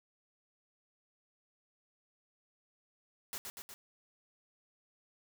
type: noise with echo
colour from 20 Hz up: white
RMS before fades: -41 dBFS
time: 3.33-3.38 s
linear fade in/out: 0 ms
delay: 120 ms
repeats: 3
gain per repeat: -3 dB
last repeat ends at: 3.74 s
effects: none